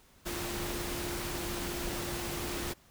sine tone in noise, 348.9 Hz, F4, 2 cents flat, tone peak -40 dBFS, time 0.25-2.74 s, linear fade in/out 20 ms, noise pink, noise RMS -37 dBFS, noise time 0.25-2.74 s, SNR -6 dB, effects pink hiss -62 dBFS RMS until 2.9 s

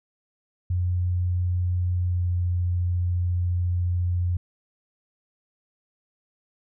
sine tone with pitch glide, 89.4 to 88.58 Hz, F2 to F2, +41 to +25 cents, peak -21 dBFS, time 0.7-4.37 s, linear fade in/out 5 ms, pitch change -16 cents, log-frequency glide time 2.04-2.24 s, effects none

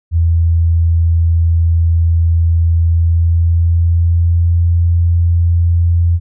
sine tone with pitch glide, 83.3 to 85.3 Hz, E2 to F2, +19 to -40 cents, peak -8 dBFS, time 0.11-6.2 s, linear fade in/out 50 ms, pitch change +41 cents, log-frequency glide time 2.82-4.59 s, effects none

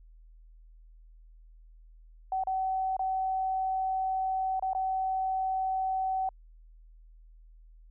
sine tone with dropouts, 759 Hz, F#5, 44 cents sharp, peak -27 dBFS, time 2.32-6.29 s, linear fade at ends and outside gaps 2 ms, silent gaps 2.437-2.471 / 2.967-2.993 / 4.596-4.624 / 4.733-4.749 s, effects added 40 Hz sine -51 dBFS peak until 7.9 s

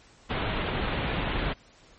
pink low-pass noise, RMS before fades -29 dBFS, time 0.29-1.54 s, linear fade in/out 20 ms, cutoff 3600 Hz, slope 48 dB/octave, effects pink hiss -56 dBFS RMS until 1.98 s + MP3 32 kbps

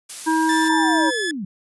blue noise, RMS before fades -30 dBFS, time 0.09-0.69 s, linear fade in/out 10 ms
harmonic tone, 320 Hz, D#4, 49 cents sharp, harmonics 1 / 3 / 5, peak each -18 / -20 / -26 dBFS, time 0.26-1.11 s, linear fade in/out 20 ms
sawtooth tone with pitch glide, 1760 to 1720.8 Hz, A6 to A6, 0 to -39 cents, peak -19 dBFS, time 0.49-1.31 s, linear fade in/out 2 ms, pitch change -39 cents, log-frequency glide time 0.84-1.13 s
sine linear sweep, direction down, 990 to 172.6 Hz, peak -25 dBFS, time 0.64-1.45 s, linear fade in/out 5 ms
effects resampled to 24000 Hz

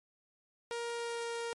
sawtooth tone with pitch glide, 470.2 to 466.7 Hz, A#4 to A#4, +15 to +2 cents, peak -32 dBFS, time 0.71-1.53 s, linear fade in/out 0 ms, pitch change -13 cents, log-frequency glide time 0.93-1.27 s, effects MP3 48 kbps

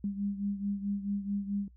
sine beating tone pair, 200 / 204.6 Hz, G3 / G#3, +35 / -26 cents, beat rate 4.6 Hz, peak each -32 / -37 dBFS, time 0.04-1.68 s, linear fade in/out 2 ms, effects noise-tail reverb RT60 0.1 s tail -23 dB re dry + added 60 Hz sine -54 dBFS peak until 1.76 s

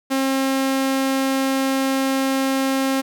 sawtooth tone, 268 Hz, C4, 42 cents sharp, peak -14 dBFS, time 0.1-3.02 s, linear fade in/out 20 ms, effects none

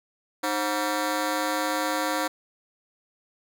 15% pulse ring-modulated tone, 419.7 Hz, G#4, 18 cents sharp, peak -15 dBFS, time 0.43-2.28 s, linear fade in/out 10 ms, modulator 112 Hz, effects none

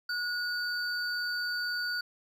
triangle tone pair together, 1454 / 4582 Hz, F#6 / D8, -31 / -44 cents, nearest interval octave + minor sixth, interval 1987 cents, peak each -30 / -34 dBFS, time 0.09-2.01 s, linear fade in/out 5 ms, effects none

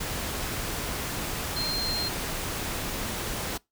sine tone in noise, 4186 Hz, C8, in tune, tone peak -28 dBFS, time 1.56-2.09 s, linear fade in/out 10 ms, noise pink, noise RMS -32 dBFS, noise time 0-3.58 s, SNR +1 dB, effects noise-tail reverb RT60 0.2 s tail -24 dB re dry

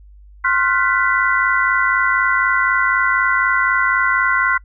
sine tone cluster, 1057 / 1404 / 1508 / 1985 Hz, C6 / F6 / F#6 / B6, +17 / +9 / +32 / +8 cents, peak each -19 dBFS, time 0.44-4.58 s, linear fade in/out 10 ms, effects noise-tail reverb RT60 0.1 s tail -26 dB re dry + added 50 Hz sine -40 dBFS peak until 4.64 s

